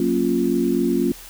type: chord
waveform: sine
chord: Gb major seventh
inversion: none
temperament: equal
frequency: 185 / 233.1 / 277.2 / 349.2 Hz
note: Gb3 / Bb3 / Db4 / F4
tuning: 0 / 0 / 0 / 0 cents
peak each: -26 / -22 / -22 / -21 dBFS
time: 0-1.12 s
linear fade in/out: 2 ms
effects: added 40 Hz sine -45 dBFS peak until 1.29 s + white hiss -41 dBFS RMS until 1.29 s